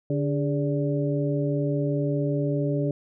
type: harmonic tone with a mistuned harmonic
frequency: 145 Hz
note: D3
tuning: 22 cents flat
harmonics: 1 / 2 / 3 / 4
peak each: -25 / -28 / -30 / -31 dBFS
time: 0.1-2.91 s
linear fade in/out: 2 ms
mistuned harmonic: 3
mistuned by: -93 cents
effects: none

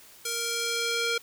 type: tone with band-pass filter sweep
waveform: square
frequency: 466.2 Hz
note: A#4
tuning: in tune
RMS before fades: -29 dBFS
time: 0.25-1.18 s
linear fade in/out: 5 ms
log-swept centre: 7900 to 3200 Hz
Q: 0.75
effects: white hiss -52 dBFS RMS until 1.22 s

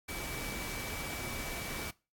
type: tone in noise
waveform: sine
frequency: 2300 Hz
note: D7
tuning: 37 cents flat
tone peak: -44 dBFS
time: 0.08-1.91 s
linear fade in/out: 10 ms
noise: pink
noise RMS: -40 dBFS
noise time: 0.08-1.91 s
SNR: -7 dB
effects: noise-tail reverb RT60 0.3 s tail -22 dB re dry + AAC 64 kbps

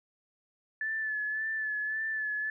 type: tone with vibrato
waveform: sine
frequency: 1738 Hz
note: A6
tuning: 22 cents flat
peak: -30 dBFS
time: 0.81-2.5 s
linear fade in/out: 2 ms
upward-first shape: sine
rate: 1.8 Hz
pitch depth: 34 cents each way
effects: none

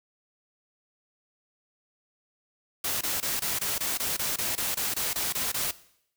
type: noise bursts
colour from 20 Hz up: white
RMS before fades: -29 dBFS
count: 15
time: 2.84-5.712 s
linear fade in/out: 5 ms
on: 170 ms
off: 23 ms
effects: noise-tail reverb RT60 0.7 s tail -18 dB re dry

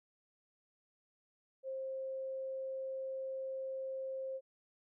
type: tone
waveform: sine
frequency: 530 Hz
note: C5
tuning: 22 cents sharp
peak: -38 dBFS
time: 1.63-4.41 s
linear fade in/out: 50 ms
effects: none

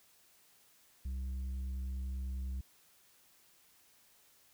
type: tone with tanh clipping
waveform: sine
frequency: 65 Hz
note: C2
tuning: 11 cents flat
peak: -37 dBFS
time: 1.05-2.61 s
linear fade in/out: 5 ms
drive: 5 dB
effects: white hiss -66 dBFS RMS until 4.53 s

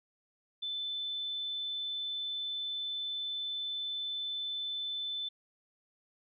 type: tone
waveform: sine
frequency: 3520 Hz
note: A7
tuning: in tune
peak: -34 dBFS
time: 0.62-5.29 s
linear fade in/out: 10 ms
effects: none

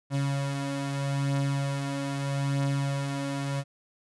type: beating tone pair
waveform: 35% pulse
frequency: 138.59 / 139.38 Hz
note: C#3 / C#3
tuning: 0 / +10 cents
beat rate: 0.79 Hz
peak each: -32 / -26 dBFS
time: 0.1-3.64 s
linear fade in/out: 50 ms
effects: resampled to 24000 Hz

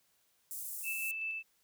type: high-pass noise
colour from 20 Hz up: pink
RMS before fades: -42 dBFS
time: 0.51-1.11 s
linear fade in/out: 0 ms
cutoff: 8600 Hz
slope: 24 dB/octave
type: tone with tremolo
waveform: sine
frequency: 2637 Hz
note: E7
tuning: in tune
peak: -34 dBFS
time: 0.83-1.43 s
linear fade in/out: 50 ms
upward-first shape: square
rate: 5.2 Hz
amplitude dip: 25%
effects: white hiss -73 dBFS RMS until 1.63 s

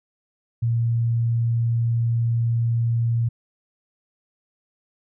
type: tone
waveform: sine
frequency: 116.54 Hz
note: A#2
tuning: in tune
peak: -18 dBFS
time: 0.62-3.29 s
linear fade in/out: 10 ms
effects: none

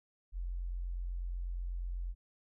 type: tone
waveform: sine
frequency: 44.11 Hz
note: F1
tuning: 18 cents sharp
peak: -35 dBFS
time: 0.32-2.15 s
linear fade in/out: 50 ms
effects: none

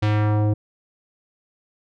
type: tone with low-pass filter sweep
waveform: square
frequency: 105.8 Hz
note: G#2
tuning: 33 cents sharp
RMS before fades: -19 dBFS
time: 0.02-0.54 s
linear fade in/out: 10 ms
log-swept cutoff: 4000 to 450 Hz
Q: 1.1
effects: none

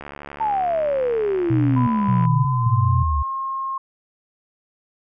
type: click train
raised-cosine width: 0.5 ms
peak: -19 dBFS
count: 162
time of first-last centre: 0.01-2.252 s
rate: 71.8 Hz
type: exponential sweep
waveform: sine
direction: down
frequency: 906 to 68.3 Hz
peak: -18 dBFS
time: 0.4-3.23 s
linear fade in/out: 10 ms
type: tone bursts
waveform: sine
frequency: 123.47 Hz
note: B2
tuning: in tune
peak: -17 dBFS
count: 3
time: 1.5-3.03 s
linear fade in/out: 5 ms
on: 370 ms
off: 210 ms
type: tone with pitch glide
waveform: sine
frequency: 1000 to 1071.8 Hz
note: B5 to C6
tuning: +21 to +41 cents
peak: -23 dBFS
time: 1.76-3.78 s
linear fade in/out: 5 ms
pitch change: +120 cents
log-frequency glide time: 2.34-3.09 s
effects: none

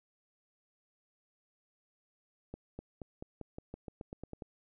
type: accelerating click train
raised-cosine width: 2 ms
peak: -29 dBFS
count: 13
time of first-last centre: 2.54-4.422 s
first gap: 250 ms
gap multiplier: 0.91
effects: none

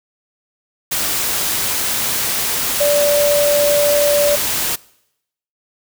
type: tone in noise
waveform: sine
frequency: 582 Hz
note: D5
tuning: 16 cents flat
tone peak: -12 dBFS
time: 2.8-4.36 s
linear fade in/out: 10 ms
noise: white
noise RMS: -19 dBFS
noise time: 0.91-4.76 s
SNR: +4 dB
effects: noise-tail reverb RT60 0.8 s tail -23 dB re dry

